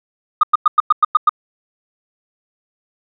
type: tone bursts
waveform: sine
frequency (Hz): 1227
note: D#6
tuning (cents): -25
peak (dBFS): -5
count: 8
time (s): 0.41-1.294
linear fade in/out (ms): 5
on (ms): 23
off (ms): 100
effects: tanh soft clip ceiling -3 dBFS